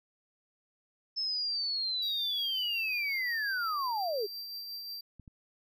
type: linear sweep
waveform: sine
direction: down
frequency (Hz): 5274 to 380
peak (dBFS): -30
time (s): 1.16-4.27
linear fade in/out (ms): 20
type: tone with tremolo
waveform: square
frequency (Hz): 4703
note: D8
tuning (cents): +2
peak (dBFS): -38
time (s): 2.02-5.01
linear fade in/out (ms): 5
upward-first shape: triangle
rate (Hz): 5.6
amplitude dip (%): 35
type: clicks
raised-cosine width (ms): 5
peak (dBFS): -38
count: 2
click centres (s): 5.197 / 5.278
effects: none